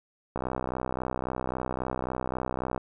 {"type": "click train", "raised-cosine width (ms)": 1, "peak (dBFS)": -16, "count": 155, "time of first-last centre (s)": [0.36, 2.778], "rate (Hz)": 63.7, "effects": []}